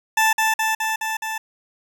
20% pulse tone with echo, 880 Hz, A5, in tune, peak -10 dBFS, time 0.17-0.33 s, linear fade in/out 5 ms, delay 210 ms, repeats 5, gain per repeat -2 dB, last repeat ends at 1.38 s, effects none

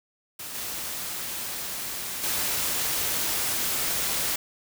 white noise with level steps, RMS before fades -37 / -33 / -27 dBFS, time 0.39-4.36 s, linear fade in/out 5 ms, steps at 0.54 / 2.23 s, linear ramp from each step 10 ms, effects none

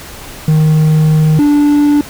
triangle tone pair in turn, 155.56 / 292.1 Hz, D#3 / D4, 0 / -9 cents, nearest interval major seventh, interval 1091 cents, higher second, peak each -4 dBFS, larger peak neither, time 0.48-1.39 / 1.39-2.01 s, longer first, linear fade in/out 2 ms, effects pink hiss -30 dBFS RMS until 2.09 s

